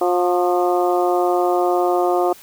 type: harmonic tone with a mistuned harmonic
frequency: 178.1 Hz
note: F3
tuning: 34 cents sharp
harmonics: 2 / 3 / 4 / 5 / 6 / 7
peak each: -18 / -23 / -19 / -29 / -29 / -28 dBFS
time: 0.01-2.33 s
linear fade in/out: 5 ms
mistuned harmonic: 7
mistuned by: -32 cents
effects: white hiss -44 dBFS RMS until 2.42 s